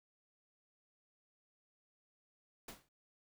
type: noise with exponential decay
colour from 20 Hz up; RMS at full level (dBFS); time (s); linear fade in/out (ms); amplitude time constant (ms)
pink; -45; 2.68-2.89; 5; 44
effects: none